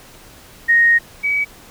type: tone pair in turn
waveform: sine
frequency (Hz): 1864.7 / 2275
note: A#6 / C#7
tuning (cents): 0 / +44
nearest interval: minor third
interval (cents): 344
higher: second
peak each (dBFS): -9 / -15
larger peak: first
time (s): 0.68-0.99 / 1.23-1.45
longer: first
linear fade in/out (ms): 20
effects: pink hiss -43 dBFS RMS until 1.7 s